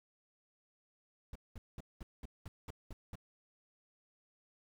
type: noise bursts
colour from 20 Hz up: brown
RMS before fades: -45 dBFS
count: 9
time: 1.33-3.155 s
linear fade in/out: 2 ms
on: 25 ms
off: 200 ms
effects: none